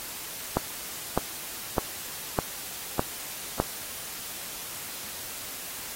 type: click train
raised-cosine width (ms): 1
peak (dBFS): -8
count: 6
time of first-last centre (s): 0.57-3.6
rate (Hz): 1.65
effects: white hiss -38 dBFS RMS until 5.95 s + AAC 48 kbps